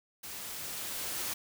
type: noise with level ramp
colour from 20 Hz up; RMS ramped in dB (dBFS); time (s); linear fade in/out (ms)
white; -43 to -35; 0.23-1.34; 10
effects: none